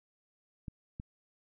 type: clicks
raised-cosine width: 5 ms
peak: -28 dBFS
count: 2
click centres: 0.682 / 0.999 s
effects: none